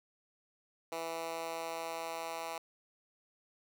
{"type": "tone with high-pass filter sweep", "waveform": "10% pulse", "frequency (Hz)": 164.81, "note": "E3", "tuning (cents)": 0, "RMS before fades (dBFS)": -40, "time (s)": [0.92, 2.58], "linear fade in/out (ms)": 2, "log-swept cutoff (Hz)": [500, 750], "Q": 1.2, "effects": []}